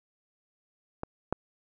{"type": "clicks", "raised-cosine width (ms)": 1, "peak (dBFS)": [-19, -13], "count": 2, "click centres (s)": [1.034, 1.326], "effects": []}